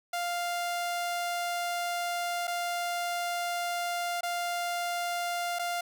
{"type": "tone with dropouts", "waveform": "sawtooth", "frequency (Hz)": 698.5, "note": "F5", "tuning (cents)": 0, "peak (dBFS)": -26, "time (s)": [0.13, 5.81], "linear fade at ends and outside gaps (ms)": 5, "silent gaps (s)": [[2.472, 2.477], [4.209, 4.231], [5.588, 5.593]], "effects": []}